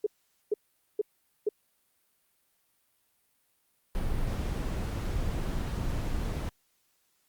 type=tone bursts; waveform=sine; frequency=420 Hz; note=G#4; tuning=19 cents sharp; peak=-23 dBFS; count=4; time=0.04-1.49 s; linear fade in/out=5 ms; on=25 ms; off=450 ms
type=noise; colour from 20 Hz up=brown; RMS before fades=-31 dBFS; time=3.95-6.49 s; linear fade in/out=0 ms
effects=white hiss -72 dBFS RMS until 7.28 s + Opus 48 kbps